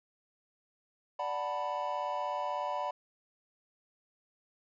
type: chord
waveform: triangle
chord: B minor seventh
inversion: first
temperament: equal with one note detuned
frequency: 587.3 / 740 / 891.3 / 987.8 Hz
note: D5 / F#5 / A5 / B5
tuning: 0 / 0 / +22 / 0 cents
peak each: -36 / -37 / -38 / -34 dBFS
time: 1.19-2.91 s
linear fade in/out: 5 ms
effects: resampled to 16000 Hz